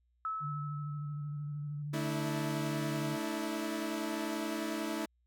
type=tone with exponential decay; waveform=sine; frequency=1300 Hz; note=E6; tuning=24 cents flat; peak=-32 dBFS; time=0.25-1.82 s; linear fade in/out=1 ms; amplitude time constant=340 ms
type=tone with vibrato; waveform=sine; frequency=146.83 Hz; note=D3; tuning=in tune; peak=-36 dBFS; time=0.4-3.18 s; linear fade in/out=50 ms; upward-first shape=square; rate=13 Hz; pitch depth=24 cents each way
type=chord; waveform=sawtooth; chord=A suspended fourth; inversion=none; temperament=equal with one note detuned; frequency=220 / 293.7 / 324.9 Hz; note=A3 / D4 / E4; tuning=0 / 0 / -25 cents; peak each=-36 / -36 / -33 dBFS; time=1.93-5.06 s; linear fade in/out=10 ms
effects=added 60 Hz sine -70 dBFS peak until 5.26 s